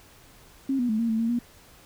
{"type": "tone with pitch steps", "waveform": "sine", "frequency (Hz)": [270.1, 244.1, 217.2, 231.3, 222, 229, 239.2], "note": ["C#4", "B3", "A3", "A#3", "A3", "A#3", "A#3"], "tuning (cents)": [-45, -20, -22, -13, 16, -31, 45], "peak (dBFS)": -22, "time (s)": [0.69, 1.39], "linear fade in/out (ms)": 5, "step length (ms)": 100, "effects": ["pink hiss -53 dBFS RMS until 1.85 s"]}